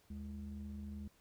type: ring-modulated tone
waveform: triangle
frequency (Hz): 65.41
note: C2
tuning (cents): 0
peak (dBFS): -38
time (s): 0.1-1.08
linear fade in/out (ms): 5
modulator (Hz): 142
effects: pink hiss -70 dBFS RMS until 1.2 s